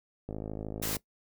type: click train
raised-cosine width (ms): 2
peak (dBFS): -24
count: 37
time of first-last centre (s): 0.29-0.968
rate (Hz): 53.1
type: noise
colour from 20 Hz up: white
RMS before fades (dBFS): -34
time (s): 0.82-0.97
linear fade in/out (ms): 10
effects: noise-tail reverb RT60 0.1 s tail -20 dB re dry